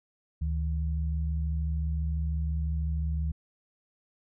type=tone pair together; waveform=sine; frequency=73.42 / 159.3 Hz; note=D2 / D#3; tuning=0 / +41 cents; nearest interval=octave + minor second; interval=1341 cents; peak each=-27 / -35 dBFS; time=0.41-3.32 s; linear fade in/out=10 ms; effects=none